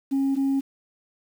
sine tone pair in turn, 272.4 / 272.4 Hz, C#4 / C#4, -30 / -30 cents, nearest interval unison, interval 0 cents, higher neither, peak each -18 dBFS, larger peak neither, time 0.11-0.36 / 0.36-0.61 s, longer neither, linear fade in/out 20 ms, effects tanh soft clip ceiling -18 dBFS + 8-bit

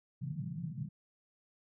pink band-pass noise, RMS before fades -40 dBFS, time 0.21-0.89 s, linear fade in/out 5 ms, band 130 to 180 Hz, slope 48 dB/octave, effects none

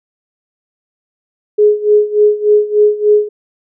sine tone with tremolo, 419.3 Hz, G#4, 17 cents sharp, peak -4 dBFS, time 1.58-3.29 s, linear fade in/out 10 ms, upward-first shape sine, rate 3.4 Hz, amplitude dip 85%, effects none

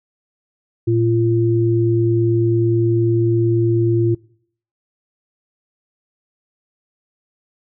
sine tone pair together, 114.7 / 343.7 Hz, A#2 / F4, -28 / -28 cents, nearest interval octave + perfect fifth, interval 1900 cents, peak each -16 dBFS, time 0.87-4.15 s, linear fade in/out 10 ms, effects noise-tail reverb RT60 0.6 s tail -23 dB re dry

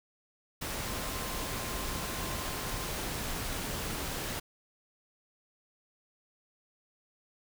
sine tone in noise, 1046.5 Hz, C6, in tune, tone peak -46 dBFS, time 0.86-2.86 s, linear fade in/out 10 ms, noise pink, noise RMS -36 dBFS, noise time 0.61-4.4 s, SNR -13 dB, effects none

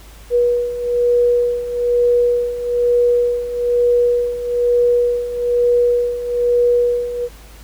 sine beating tone pair, 482.7 / 483.8 Hz, B4 / B4, -40 / -36 cents, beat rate 1.1 Hz, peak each -19 / -14 dBFS, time 0.3-7.29 s, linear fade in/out 50 ms, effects added 52 Hz sine -38 dBFS peak until 7.63 s + pink hiss -44 dBFS RMS until 7.63 s

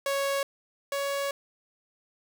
sawtooth tone pair in turn, 554.4 / 559.2 Hz, C#5 / C#5, 0 / +15 cents, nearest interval unison, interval 15 cents, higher second, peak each -22 / -24 dBFS, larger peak first, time 0.06-0.43 / 0.92-1.31 s, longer second, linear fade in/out 2 ms, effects none

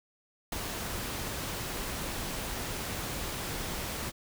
pink noise with ADSR envelope, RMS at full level -33 dBFS, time 0.52-4.12 s, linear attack 4 ms, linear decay 19 ms, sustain -3 dB, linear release 34 ms, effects none

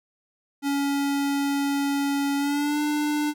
square tone with pitch glide, 281 to 297.5 Hz, C#4 to D4, +24 to +22 cents, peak -23 dBFS, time 0.62-3.34 s, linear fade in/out 50 ms, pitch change +98 cents, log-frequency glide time 2.37-2.8 s, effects none

